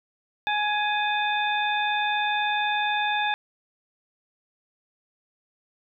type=harmonic tone with a mistuned harmonic; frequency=836 Hz; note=G#5; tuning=11 cents sharp; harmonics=1 / 2 / 3 / 4; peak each=-25 / -28 / -30 / -31 dBFS; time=0.47-3.34 s; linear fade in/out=0 ms; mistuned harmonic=4; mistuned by=+110 cents; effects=none